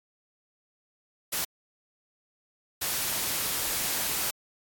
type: noise bursts at uneven times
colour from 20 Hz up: white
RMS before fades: -29 dBFS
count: 2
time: 1.32-1.45 / 2.81-4.31 s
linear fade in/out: 10 ms
effects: AAC 64 kbps